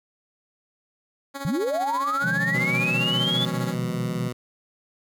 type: tone with tremolo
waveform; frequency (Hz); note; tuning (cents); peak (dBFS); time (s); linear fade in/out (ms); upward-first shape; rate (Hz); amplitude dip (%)
10% pulse; 277.2; C#4; 0; -21; 1.34-3.75; 20; sine; 15; 65
type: linear sweep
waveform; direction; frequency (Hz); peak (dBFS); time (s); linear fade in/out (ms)
sine; up; 130.81 to 3491; -22; 1.45-3.45; 0
type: chord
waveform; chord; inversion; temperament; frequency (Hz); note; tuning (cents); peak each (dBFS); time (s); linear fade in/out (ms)
triangle; F minor seventh; second; equal with one note detuned; 128.27 / 155.56 / 174.61 / 207.7; C3 / Eb3 / F3 / Ab3; -34 / 0 / 0 / 0; -31 / -31 / -27 / -32; 2.22-4.29; 20
type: tone with vibrato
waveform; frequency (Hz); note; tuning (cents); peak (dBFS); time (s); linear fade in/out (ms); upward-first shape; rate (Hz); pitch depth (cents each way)
15% pulse; 123.47; B2; 0; -23; 2.54-4.33; 10; sine; 18; 11
effects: none